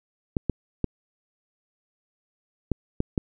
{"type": "clicks", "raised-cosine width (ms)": 3, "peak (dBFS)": -10, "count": 6, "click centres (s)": [0.368, 0.497, 0.843, 2.717, 3.004, 3.178], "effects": []}